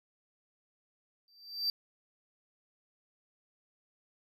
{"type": "tone with exponential growth", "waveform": "triangle", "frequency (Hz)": 4672, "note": "D8", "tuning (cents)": -10, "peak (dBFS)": -25, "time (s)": [1.28, 1.7], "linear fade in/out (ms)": 1, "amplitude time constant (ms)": 91, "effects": []}